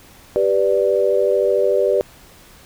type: chord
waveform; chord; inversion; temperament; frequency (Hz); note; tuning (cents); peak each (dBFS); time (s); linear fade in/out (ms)
sine; G major; none; equal; 392 / 493.9 / 587.3; G4 / B4 / D5; 0 / 0 / 0; -18; 0.36-2.01; 0
effects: pink hiss -46 dBFS RMS until 2.65 s